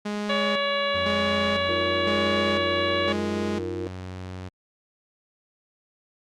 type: tone with tremolo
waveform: sawtooth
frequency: 207.7 Hz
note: G#3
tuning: in tune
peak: -23 dBFS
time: 0.05-3.6 s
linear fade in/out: 10 ms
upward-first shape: square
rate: 0.99 Hz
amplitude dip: 75%
type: harmonic tone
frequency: 565 Hz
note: C#5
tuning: 33 cents sharp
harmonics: 1 / 2 / 3 / 4 / 5 / 6 / 7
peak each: -26 / -29 / -31 / -32 / -33 / -34 / -34 dBFS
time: 0.29-3.13 s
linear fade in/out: 10 ms
type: tone with pitch glide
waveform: sawtooth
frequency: 89.5 to 92.34 Hz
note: F2 to F#2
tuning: +43 to -3 cents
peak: -30 dBFS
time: 0.94-4.49 s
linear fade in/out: 10 ms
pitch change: +54 cents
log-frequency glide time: 1.2-3.41 s
type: chord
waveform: sine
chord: Eb suspended second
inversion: none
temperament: equal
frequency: 311.1 / 349.2 / 466.2 Hz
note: Eb4 / F4 / Bb4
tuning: 0 / 0 / 0 cents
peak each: -36 / -31 / -34 dBFS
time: 1.69-3.87 s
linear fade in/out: 0 ms
effects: low-pass 6000 Hz 12 dB/octave + Opus 48 kbps